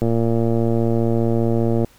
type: click train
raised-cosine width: 2 ms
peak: -7 dBFS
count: 211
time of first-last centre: 0.02-1.846 s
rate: 115 Hz
effects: pink hiss -52 dBFS RMS until 1.98 s